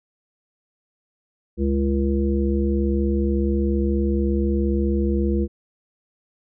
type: harmonic tone with a mistuned harmonic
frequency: 68.4 Hz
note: C#2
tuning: 23 cents flat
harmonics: 1 / 3 / 5 / 7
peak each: -21 / -23 / -24 / -30 dBFS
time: 1.57-5.48 s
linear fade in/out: 50 ms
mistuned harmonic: 1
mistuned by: +55 cents
effects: none